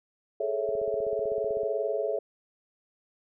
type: chord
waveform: sine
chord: A major seventh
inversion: third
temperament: equal with one note detuned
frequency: 419.4 / 440 / 554.4 / 659.3 Hz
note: G#4 / A4 / C#5 / E5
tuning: +17 / 0 / 0 / 0 cents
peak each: -32 dBFS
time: 0.4-2.19 s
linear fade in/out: 5 ms
type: click train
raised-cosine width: 2 ms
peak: -33 dBFS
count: 16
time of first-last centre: 0.69-1.633 s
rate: 15.9 Hz
effects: none